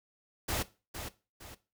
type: noise with echo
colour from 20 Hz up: pink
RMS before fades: -33 dBFS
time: 0.48-0.63 s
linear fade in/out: 10 ms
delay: 460 ms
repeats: 2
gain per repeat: -8 dB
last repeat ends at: 1.55 s
effects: noise-tail reverb RT60 0.3 s tail -17 dB re dry